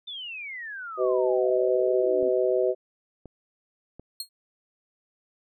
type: exponential sweep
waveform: sine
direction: down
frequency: 3600 to 261.6 Hz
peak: -34 dBFS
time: 0.07-2.29 s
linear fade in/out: 10 ms
type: harmonic tone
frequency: 126.3 Hz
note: B2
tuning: 39 cents sharp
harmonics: 3 / 4 / 5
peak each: -24 / -25 / -26 dBFS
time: 0.97-2.75 s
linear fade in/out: 50 ms
type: clicks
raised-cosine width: 2 ms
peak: -29 dBFS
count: 3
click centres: 2.228 / 3.257 / 3.996 s
type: tone with exponential decay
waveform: sawtooth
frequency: 4263 Hz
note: C8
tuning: 32 cents sharp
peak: -24 dBFS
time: 4.2-4.29 s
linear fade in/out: 2 ms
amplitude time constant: 18 ms
effects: none